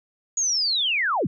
sine linear sweep, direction down, 6780 to 97.6 Hz, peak -20 dBFS, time 0.37-1.27 s, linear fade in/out 5 ms, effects none

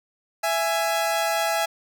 sawtooth tone pair together, 665.4 / 830.6 Hz, E5 / G#5, +16 / 0 cents, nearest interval major third, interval 384 cents, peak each -20 / -21 dBFS, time 0.43-1.66 s, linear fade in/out 10 ms, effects none

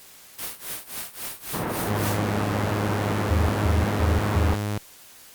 white noise with tremolo, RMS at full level -30 dBFS, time 0.38-2.21 s, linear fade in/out 10 ms, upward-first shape triangle, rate 3.7 Hz, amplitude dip 100%
pink band-pass noise, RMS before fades -28 dBFS, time 1.53-4.56 s, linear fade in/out 10 ms, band 120 to 1500 Hz, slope 12 dB/octave
sawtooth tone, 103.8 Hz, G#2, in tune, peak -21 dBFS, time 1.87-4.78 s, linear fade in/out 0 ms
sine tone bursts, 80.2 Hz, E2, 47 cents flat, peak -19 dBFS, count 4, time 3.3-4.54 s, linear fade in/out 5 ms, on 190 ms, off 160 ms
effects white hiss -48 dBFS RMS until 5.34 s + Opus 48 kbps

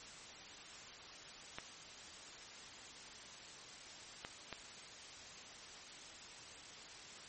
clicks, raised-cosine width 0.3 ms, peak -27 dBFS, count 3, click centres 1.585 / 4.249 / 4.527 s, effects white hiss -53 dBFS RMS until 7.28 s + MP3 32 kbps

